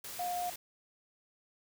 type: tone in noise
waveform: sine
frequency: 712 Hz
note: F5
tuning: 33 cents sharp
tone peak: -33 dBFS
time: 0.19-0.5 s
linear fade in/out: 5 ms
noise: white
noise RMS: -44 dBFS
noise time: 0.04-0.56 s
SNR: +8 dB
effects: none